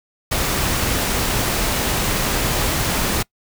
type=noise; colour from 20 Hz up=pink; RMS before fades=-20 dBFS; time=0.31-3.23 s; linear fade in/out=10 ms; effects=noise-tail reverb RT60 0.1 s tail -24 dB re dry